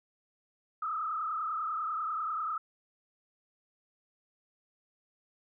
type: tone with frequency modulation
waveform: sine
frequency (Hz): 1269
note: D#6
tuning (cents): +34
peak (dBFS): -31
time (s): 0.82-2.58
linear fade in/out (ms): 5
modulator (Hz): 30.2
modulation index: 2
effects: none